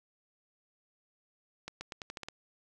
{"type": "accelerating click train", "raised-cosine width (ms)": 0.2, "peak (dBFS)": -23, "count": 8, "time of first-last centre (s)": [1.68, 2.285], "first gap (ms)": 130, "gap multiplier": 0.86, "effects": []}